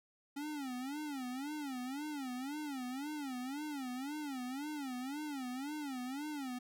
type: tone with vibrato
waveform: square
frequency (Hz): 274.8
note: C#4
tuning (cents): -15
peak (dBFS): -40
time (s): 0.36-6.59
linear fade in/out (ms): 10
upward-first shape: sine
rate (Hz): 1.9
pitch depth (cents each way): 180
effects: none